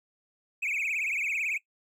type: tone with vibrato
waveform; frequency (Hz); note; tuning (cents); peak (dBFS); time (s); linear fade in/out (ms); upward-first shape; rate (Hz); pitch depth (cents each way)
triangle; 2376; D7; +20; -25; 0.62-1.58; 10; triangle; 18; 200
effects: noise-tail reverb RT60 0.1 s tail -21 dB re dry + tanh soft clip ceiling -21 dBFS